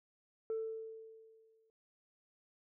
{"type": "tone with exponential decay", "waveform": "sine", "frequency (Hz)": 444.8, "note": "A4", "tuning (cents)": 19, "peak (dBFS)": -32, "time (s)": [0.5, 1.7], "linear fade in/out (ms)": 1, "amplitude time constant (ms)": 260, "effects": ["tanh soft clip ceiling -32 dBFS"]}